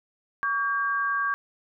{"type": "tone pair together", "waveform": "sine", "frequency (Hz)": [1134.9, 1605], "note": ["C#6", "G6"], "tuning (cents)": [40, 40], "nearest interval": "tritone", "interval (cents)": 600, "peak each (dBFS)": -26, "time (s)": [0.43, 1.34], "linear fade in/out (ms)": 0, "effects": []}